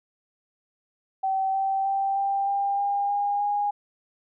sine tone with pitch steps, 769 / 776.1 / 783.3 / 790.6 / 798 / 805.4 / 812.8 / 820.4 Hz, G5 / G5 / G5 / G5 / G5 / G5 / G#5 / G#5, -33 / -18 / -2 / +15 / +31 / +47 / -38 / -21 cents, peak -22 dBFS, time 1.23-3.71 s, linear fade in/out 10 ms, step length 310 ms, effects none

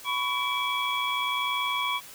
sine tone cluster, 996 / 1117 / 2308 / 3335 Hz, B5 / C#6 / D7 / G#7, +14 / +13 / -31 / +7 cents, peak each -31 dBFS, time 0.04-2.01 s, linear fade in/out 50 ms, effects white hiss -46 dBFS RMS until 2.14 s

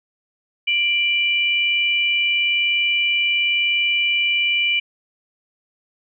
sine tone pair together, 2359 / 2960 Hz, D7 / F#7, +7 / 0 cents, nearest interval major third, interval 393 cents, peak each -18 / -20 dBFS, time 0.67-4.8 s, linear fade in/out 10 ms, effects none

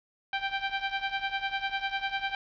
15% pulse tone with tremolo, 784 Hz, G5, in tune, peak -20 dBFS, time 0.33-2.35 s, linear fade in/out 2 ms, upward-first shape sine, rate 10 Hz, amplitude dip 80%, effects resampled to 11025 Hz + 8-bit

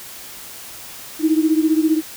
sine beating tone pair, 311.1 / 326.1 Hz, D#4 / E4, 0 / -19 cents, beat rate 15 Hz, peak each -15 / -18 dBFS, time 1.19-2.02 s, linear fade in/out 50 ms, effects white hiss -36 dBFS RMS until 2.16 s

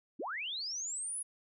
sine linear sweep, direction up, 193.6 to 10548 Hz, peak -36 dBFS, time 0.19-1.23 s, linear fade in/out 10 ms, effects none

